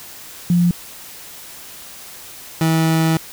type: tone pair in turn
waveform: sine / 30% pulse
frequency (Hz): 174.61 / 161.45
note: F3 / E3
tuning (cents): 0 / -36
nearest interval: minor second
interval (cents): 136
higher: first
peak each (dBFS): -11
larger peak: neither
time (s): 0.5-0.71 / 2.61-3.17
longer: second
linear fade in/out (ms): 2
effects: white hiss -37 dBFS RMS until 3.32 s